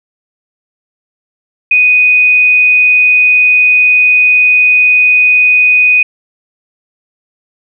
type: tone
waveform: sine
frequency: 2489 Hz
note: D#7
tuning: in tune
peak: -4 dBFS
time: 1.71-6.03 s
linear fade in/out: 5 ms
effects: none